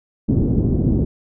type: low-pass noise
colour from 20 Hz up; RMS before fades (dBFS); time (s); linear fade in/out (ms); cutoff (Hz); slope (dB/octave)
white; -17; 0.28-1.05; 10; 300; 24
effects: none